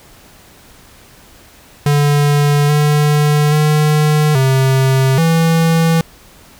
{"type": "tone with pitch steps", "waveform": "square", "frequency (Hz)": [145.4, 148.5, 151.5, 132.8, 164.3], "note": ["D3", "D3", "D#3", "C3", "E3"], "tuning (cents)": [-17, 20, -46, 26, -5], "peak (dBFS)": -10, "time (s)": [1.86, 6.01], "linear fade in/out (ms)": 2, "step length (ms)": 830, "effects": ["pink hiss -43 dBFS RMS until 6.59 s"]}